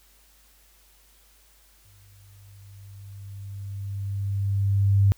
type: tone with exponential growth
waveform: sine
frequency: 99.2 Hz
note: G2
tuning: 21 cents sharp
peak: -14 dBFS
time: 1.85-5.12 s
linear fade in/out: 0 ms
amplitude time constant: 710 ms
effects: added 50 Hz sine -59 dBFS peak until 5.17 s + white hiss -59 dBFS RMS until 5.17 s